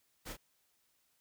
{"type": "noise with echo", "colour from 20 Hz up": "pink", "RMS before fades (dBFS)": -45, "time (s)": [0.25, 0.34], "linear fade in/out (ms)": 20, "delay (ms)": 32, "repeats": 1, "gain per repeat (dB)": -5, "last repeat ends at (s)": 0.372, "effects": ["white hiss -75 dBFS RMS until 1.2 s"]}